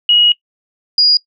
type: tone pair in turn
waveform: sine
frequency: 2898 / 4874 Hz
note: F#7 / D#8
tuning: -37 / -37 cents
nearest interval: major sixth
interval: 900 cents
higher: second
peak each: -7 dBFS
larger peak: neither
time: 0.09-0.32 / 0.98-1.17 s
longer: first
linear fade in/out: 2 ms
effects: noise-tail reverb RT60 0.1 s tail -20 dB re dry